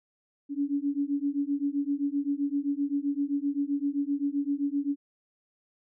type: beating tone pair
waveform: sine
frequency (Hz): 280 / 287.7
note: C#4 / D4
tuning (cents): +18 / -36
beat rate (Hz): 7.7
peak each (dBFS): -29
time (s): 0.49-4.96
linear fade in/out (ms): 50
effects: none